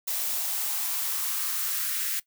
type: noise with high-pass filter sweep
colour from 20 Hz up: blue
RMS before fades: -29 dBFS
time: 0.07-2.2 s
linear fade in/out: 10 ms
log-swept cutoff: 570 to 1700 Hz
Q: 2.4
effects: noise-tail reverb RT60 0.1 s tail -19 dB re dry